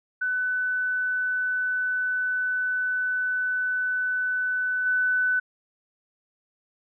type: tone with level steps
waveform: sine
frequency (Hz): 1500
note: F#6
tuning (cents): +23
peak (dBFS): -23 / -20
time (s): 0.21-5.4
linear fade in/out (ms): 10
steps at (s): 4.85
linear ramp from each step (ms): 20
effects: none